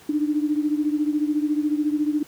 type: beating tone pair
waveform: sine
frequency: 296.1 / 310.1 Hz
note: D4 / D#4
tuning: +14 / -6 cents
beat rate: 14 Hz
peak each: -21 / -25 dBFS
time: 0.09-2.23 s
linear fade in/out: 5 ms
effects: pink hiss -49 dBFS RMS until 2.27 s + high-pass 100 Hz 12 dB/octave

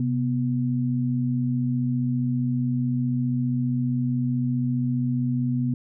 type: tone pair together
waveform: sine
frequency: 129.89 / 245.2 Hz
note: C3 / B3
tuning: -12 / -12 cents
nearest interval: major seventh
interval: 1100 cents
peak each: -24 dBFS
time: 0-5.74 s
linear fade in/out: 2 ms
effects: none

